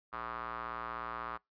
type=tone with band-pass filter; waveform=square; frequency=58.27 Hz; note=A#1; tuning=in tune; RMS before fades=-41 dBFS; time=0.12-1.38 s; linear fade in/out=20 ms; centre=1200 Hz; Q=4.3; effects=noise-tail reverb RT60 0.2 s tail -25 dB re dry + resampled to 11025 Hz